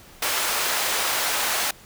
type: high-pass noise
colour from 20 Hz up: pink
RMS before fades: -24 dBFS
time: 0.22-1.71 s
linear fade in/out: 5 ms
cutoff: 730 Hz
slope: 12 dB/octave
effects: pink hiss -48 dBFS RMS until 1.85 s